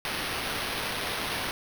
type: noise with sample-and-hold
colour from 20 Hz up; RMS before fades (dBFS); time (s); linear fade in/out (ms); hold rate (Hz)
white; -32; 0.05-1.51; 0; 7350
effects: none